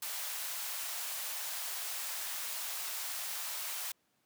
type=high-pass noise; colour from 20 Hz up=white; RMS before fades=-39 dBFS; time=0.02-3.92 s; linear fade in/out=5 ms; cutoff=620 Hz; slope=24 dB/octave; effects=pink hiss -75 dBFS RMS until 4.25 s + high-pass 150 Hz 12 dB/octave